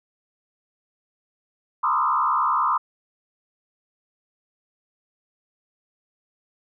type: tone with frequency modulation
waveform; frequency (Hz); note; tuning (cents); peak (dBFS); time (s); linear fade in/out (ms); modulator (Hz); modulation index
sine; 1127; C#6; +28; -18; 1.83-2.78; 10; 69.8; 2.5
effects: none